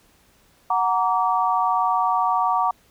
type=chord; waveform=sine; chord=Gb augmented; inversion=none; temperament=equal with one note detuned; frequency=740 / 932.3 / 1153.8 Hz; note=Gb5 / Bb5 / D6; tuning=0 / 0 / -31 cents; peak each=-22 dBFS; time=0.7-2.71 s; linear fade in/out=5 ms; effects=pink hiss -58 dBFS RMS until 2.9 s